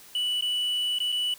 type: tone with dropouts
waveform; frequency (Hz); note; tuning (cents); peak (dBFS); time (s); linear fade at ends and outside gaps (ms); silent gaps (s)
triangle; 2960; F#7; 0; -23; 0.15-1.34; 2; 0.41-0.423 / 0.986-1.002 / 1.12-1.124
effects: white hiss -50 dBFS RMS until 1.38 s